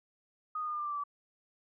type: tone with pitch steps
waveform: sine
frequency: 1244.5 / 1230.9 / 1217.5 / 1204.2 / 1191 / 1178 / 1165.2 / 1152.5 Hz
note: D#6 / D#6 / D#6 / D6 / D6 / D6 / D6 / D6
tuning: 0 / -19 / -38 / +43 / +24 / +5 / -14 / -33 cents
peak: -33 dBFS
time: 0.55-1.038 s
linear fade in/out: 5 ms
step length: 61 ms
effects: none